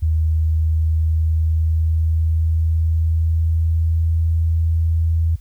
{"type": "tone with pitch glide", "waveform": "sine", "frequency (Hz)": [79.3, 81.77], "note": ["D#2", "E2"], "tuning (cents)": [33, -13], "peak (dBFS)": -14, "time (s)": [0.02, 5.36], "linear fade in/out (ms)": 10, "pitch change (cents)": 54, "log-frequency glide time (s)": [0.46, 4.2], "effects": ["added 50 Hz sine -39 dBFS peak until 5.4 s", "white hiss -59 dBFS RMS until 5.4 s"]}